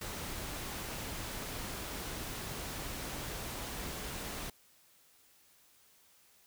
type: noise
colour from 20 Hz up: pink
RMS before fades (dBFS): -41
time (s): 0.01-4.5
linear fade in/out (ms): 5
effects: white hiss -65 dBFS RMS until 6.46 s